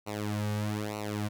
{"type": "tone with flanger", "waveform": "sawtooth", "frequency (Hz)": 105.1, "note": "G#2", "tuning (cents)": 21, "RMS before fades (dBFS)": -33, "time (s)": [0.06, 1.29], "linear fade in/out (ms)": 20, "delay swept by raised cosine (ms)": [0.59, 2.99], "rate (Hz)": 1.1, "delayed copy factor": -1, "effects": []}